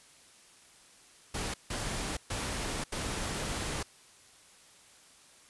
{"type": "noise bursts at uneven times", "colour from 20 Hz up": "pink", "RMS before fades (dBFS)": -35, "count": 4, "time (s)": [[1.34, 1.54], [1.7, 2.17], [2.3, 2.84], [2.92, 3.83]], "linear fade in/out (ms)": 5, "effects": ["white hiss -58 dBFS RMS until 5.49 s", "resampled to 24000 Hz"]}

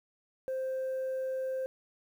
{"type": "tone", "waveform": "sine", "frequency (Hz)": 523.3, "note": "C5", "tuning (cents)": 0, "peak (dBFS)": -29, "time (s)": [0.48, 1.66], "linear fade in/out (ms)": 0, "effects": ["tanh soft clip ceiling -30 dBFS", "10-bit"]}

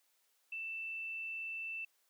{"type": "tone", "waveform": "sine", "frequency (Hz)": 2661, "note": "E7", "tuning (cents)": 16, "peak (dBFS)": -39, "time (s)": [0.52, 1.85], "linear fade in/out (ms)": 5, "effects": ["white hiss -75 dBFS RMS until 2.09 s", "high-pass 400 Hz 12 dB/octave"]}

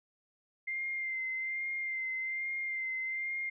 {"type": "tone with vibrato", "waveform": "sine", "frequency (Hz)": 2093, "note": "C7", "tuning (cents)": 0, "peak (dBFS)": -33, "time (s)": [0.67, 3.5], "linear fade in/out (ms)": 10, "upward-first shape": "sine", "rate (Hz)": 1.2, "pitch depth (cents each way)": 26, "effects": []}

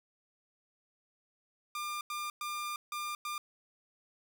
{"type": "tone bursts at uneven times", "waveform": "sawtooth", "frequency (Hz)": 1199, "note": "D6", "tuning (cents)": 36, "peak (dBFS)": -32, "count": 5, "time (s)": [[1.75, 2.01], [2.1, 2.3], [2.41, 2.76], [2.92, 3.15], [3.25, 3.38]], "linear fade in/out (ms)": 2, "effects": []}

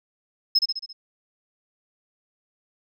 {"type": "tone with echo", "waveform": "sine", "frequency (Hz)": 5160, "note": "E8", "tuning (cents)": -38, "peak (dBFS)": -12, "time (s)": [0.55, 0.59], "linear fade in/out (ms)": 10, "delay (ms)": 68, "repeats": 5, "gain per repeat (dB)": -5, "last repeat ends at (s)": 0.93, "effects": ["tanh soft clip ceiling -13 dBFS"]}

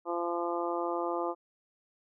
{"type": "harmonic tone", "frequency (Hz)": 172.1, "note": "F3", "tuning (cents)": -25, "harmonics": [2, 3, 4, 5, 6, 7], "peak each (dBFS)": [-34, -36, -37, -38, -39, -39], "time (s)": [0.05, 1.35], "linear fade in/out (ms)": 50, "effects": []}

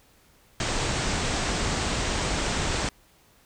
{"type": "low-pass noise", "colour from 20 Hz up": "pink", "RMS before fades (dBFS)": -27, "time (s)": [0.6, 2.89], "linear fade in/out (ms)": 2, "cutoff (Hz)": 8600, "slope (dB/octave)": 96, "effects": ["pink hiss -59 dBFS RMS until 3.45 s"]}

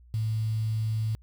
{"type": "tone with quantisation", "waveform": "sine", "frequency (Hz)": 110, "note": "A2", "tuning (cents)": 0, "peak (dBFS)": -25, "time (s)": [0.14, 1.15], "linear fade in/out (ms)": 0, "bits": 8, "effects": ["added 60 Hz sine -51 dBFS peak until 1.22 s"]}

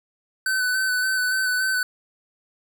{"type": "tone with vibrato", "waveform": "square", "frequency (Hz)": 1514, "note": "F#6", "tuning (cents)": 39, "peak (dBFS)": -21, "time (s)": [0.46, 1.83], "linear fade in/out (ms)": 2, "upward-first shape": "square", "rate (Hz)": 3.5, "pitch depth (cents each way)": 20, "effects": []}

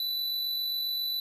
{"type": "tone with amplitude modulation", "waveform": "square", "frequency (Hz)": 3978, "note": "B7", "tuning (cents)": 12, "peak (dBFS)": -28, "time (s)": [0, 1.2], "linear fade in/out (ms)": 2, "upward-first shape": "sine", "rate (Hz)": 47.4, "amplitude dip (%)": 30, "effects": ["resampled to 32000 Hz", "10-bit"]}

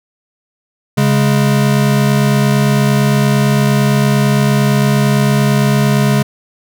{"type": "tone pair together", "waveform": "square", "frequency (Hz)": [138.9, 207.7], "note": ["C#3", "G#3"], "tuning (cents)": [4, 0], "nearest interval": "perfect fifth", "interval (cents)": 696, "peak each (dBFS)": [-12, -14], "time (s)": [0.97, 6.23], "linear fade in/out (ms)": 10, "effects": []}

